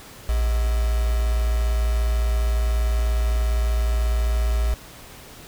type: tone with quantisation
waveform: sine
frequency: 57.3 Hz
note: A#1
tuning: 29 cents flat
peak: -18 dBFS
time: 0.29-4.74 s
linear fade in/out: 0 ms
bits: 5
effects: pink hiss -43 dBFS RMS until 5.47 s